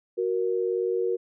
sine tone pair together, 370 / 468.4 Hz, F#4 / A#4, 0 / +8 cents, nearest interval major third, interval 408 cents, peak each -26 dBFS, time 0.17-1.17 s, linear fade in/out 20 ms, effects none

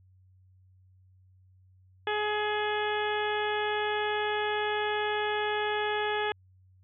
harmonic tone, 421.1 Hz, G#4, 24 cents sharp, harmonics 1 / 2 / 3 / 4 / 5 / 6 / 7 / 8, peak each -31 / -32 / -39 / -34 / -41 / -41 / -42 / -40 dBFS, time 2.07-6.32 s, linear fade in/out 2 ms, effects added 93 Hz sine -57 dBFS peak until 6.83 s

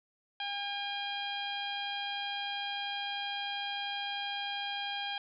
harmonic tone, 807 Hz, G#5, 50 cents flat, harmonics 1 / 2 / 3 / 4 / 5 / 6, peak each -39 / -42 / -43 / -38 / -48 / -52 dBFS, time 0.4-5.18 s, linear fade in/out 2 ms, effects none

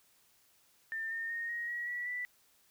sine tone with pitch steps, 1796 / 1824.2 / 1852.9 / 1882 / 1911.6 / 1941.7 / 1972.2 Hz, A6 / A#6 / A#6 / A#6 / A#6 / B6 / B6, +35 / -38 / -11 / +16 / +43 / -30 / -3 cents, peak -35 dBFS, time 0.92-2.25 s, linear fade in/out 0 ms, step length 190 ms, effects white hiss -68 dBFS RMS until 2.7 s

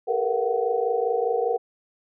sine tone cluster, 399.6 / 454.5 / 479.5 / 693 / 752 Hz, G4 / A#4 / A#4 / F5 / F#5, +33 / -44 / +49 / -14 / +28 cents, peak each -32 / -25 / -25 / -33 / -28 dBFS, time 0.07-1.58 s, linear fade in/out 20 ms, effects none

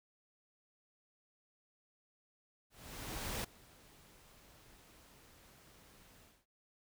pink noise with ADSR envelope, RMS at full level -39 dBFS, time 2.7-6.46 s, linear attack 740 ms, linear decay 8 ms, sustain -23 dB, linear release 230 ms, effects none

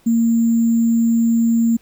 sine tone with sample-and-hold, 230 Hz, A#3, 23 cents flat, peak -12 dBFS, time 0.06-1.77 s, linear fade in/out 10 ms, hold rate 7350 Hz, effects pink hiss -55 dBFS RMS until 1.81 s

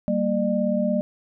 sine tone cluster, 195.3 / 232.6 / 602 Hz, G3 / A#3 / D5, -6 / -4 / +43 cents, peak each -24 dBFS, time 0.08-1.01 s, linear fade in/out 0 ms, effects none

